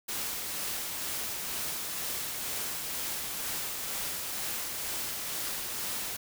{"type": "noise with tremolo", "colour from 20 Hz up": "white", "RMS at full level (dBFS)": -34, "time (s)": [0.08, 6.17], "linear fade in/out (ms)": 10, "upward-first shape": "sine", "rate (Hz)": 2.1, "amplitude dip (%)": 25, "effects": []}